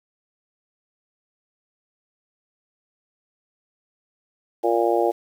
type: harmonic tone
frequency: 116.54 Hz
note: A#2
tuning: in tune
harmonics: 3 / 4 / 5 / 6 / 7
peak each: -22 / -23 / -24 / -25 / -25 dBFS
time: 4.63-5.12 s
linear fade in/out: 20 ms
effects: 8-bit